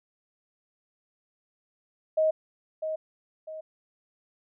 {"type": "tone with echo", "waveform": "sine", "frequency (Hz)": 629, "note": "D#5", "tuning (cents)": 19, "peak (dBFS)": -20, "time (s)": [2.17, 2.31], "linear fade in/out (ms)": 10, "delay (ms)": 650, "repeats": 2, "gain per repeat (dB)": -8, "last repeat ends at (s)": 3.61, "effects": []}